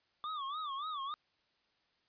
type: tone with vibrato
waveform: square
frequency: 1169 Hz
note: D6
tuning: 8 cents flat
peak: -38 dBFS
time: 0.24-1.14 s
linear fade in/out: 0 ms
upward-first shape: sine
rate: 3.5 Hz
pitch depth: 150 cents each way
effects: white hiss -75 dBFS RMS until 2.08 s + resampled to 11025 Hz